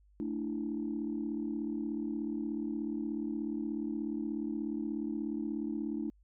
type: chord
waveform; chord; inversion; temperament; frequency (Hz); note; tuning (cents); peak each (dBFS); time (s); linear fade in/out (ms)
sine; A suspended fourth; none; just; 220 / 293.3 / 330; A3 / D4 / E4; 0 / -2 / +2; -37 / -36 / -38; 0.2-6.1; 0
effects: tanh soft clip ceiling -25 dBFS + added 50 Hz sine -61 dBFS peak until 6.23 s